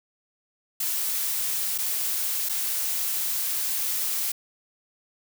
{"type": "noise with dropouts", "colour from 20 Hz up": "blue", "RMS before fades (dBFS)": -27, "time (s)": [0.8, 4.32], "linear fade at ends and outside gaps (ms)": 5, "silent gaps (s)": [[1.779, 1.784], [2.489, 2.494]], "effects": []}